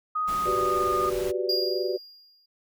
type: tone with pitch glide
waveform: sine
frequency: 1248 to 1225.1 Hz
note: D#6 to D#6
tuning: +5 to -27 cents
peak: -24 dBFS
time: 0.15-1.1 s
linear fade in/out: 10 ms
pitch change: -32 cents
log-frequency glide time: 0.38-0.89 s
type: noise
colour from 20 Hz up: pink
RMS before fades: -38 dBFS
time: 0.27-1.32 s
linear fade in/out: 20 ms
type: chord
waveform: sine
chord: G major seventh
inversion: third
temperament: equal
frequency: 370 / 392 / 493.9 / 587.3 Hz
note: F#4 / G4 / B4 / D5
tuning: 0 / 0 / 0 / 0 cents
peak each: -28 / -31 / -32 / -33 dBFS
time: 0.45-1.98 s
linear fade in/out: 20 ms
type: tone with exponential decay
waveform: triangle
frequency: 4826 Hz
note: D8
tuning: 46 cents sharp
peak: -21 dBFS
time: 1.49-2.46 s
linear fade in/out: 5 ms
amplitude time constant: 210 ms
effects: none